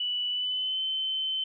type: tone with pitch glide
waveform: sine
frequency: 2961 to 3071 Hz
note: F#7 to G7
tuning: +1 to -36 cents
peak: -27 dBFS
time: 0-1.44 s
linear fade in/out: 5 ms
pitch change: +63 cents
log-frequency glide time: 0.29-0.82 s
effects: none